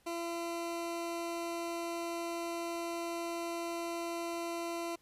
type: tone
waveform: 20% pulse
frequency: 339 Hz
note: E4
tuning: 49 cents sharp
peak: -31 dBFS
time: 0.06-4.96 s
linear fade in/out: 10 ms
effects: pink hiss -69 dBFS RMS until 5.01 s + resampled to 32000 Hz